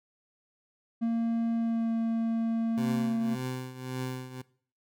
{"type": "tone with pitch glide", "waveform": "triangle", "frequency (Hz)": [230, 227.5], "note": ["A#3", "A#3"], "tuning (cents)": [-23, -42], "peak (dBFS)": -23, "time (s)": [1.01, 3.36], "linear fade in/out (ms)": 20, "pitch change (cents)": -19, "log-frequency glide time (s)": [1.55, 1.92]}
{"type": "tone with tremolo", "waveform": "20% pulse", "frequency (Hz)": 128.4, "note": "C3", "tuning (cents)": -32, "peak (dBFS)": -26, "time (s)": [2.77, 4.42], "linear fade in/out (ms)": 10, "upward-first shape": "triangle", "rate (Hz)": 1.8, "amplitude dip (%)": 80}
{"effects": ["noise-tail reverb RT60 0.5 s tail -20 dB re dry"]}